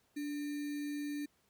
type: tone with sample-and-hold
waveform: sine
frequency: 291.2 Hz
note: D4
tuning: 15 cents flat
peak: -36 dBFS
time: 0.16-1.26 s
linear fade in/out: 10 ms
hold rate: 2100 Hz
effects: pink hiss -73 dBFS RMS until 1.49 s + high-pass 80 Hz 12 dB/octave